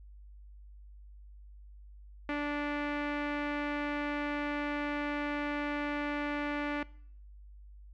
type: tone with low-pass filter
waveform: sawtooth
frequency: 292 Hz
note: D4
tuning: 10 cents flat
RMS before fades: -34 dBFS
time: 2.29-6.83 s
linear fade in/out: 2 ms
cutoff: 2200 Hz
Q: 2.2
effects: noise-tail reverb RT60 0.6 s tail -22 dB re dry + added 50 Hz sine -49 dBFS peak until 7.93 s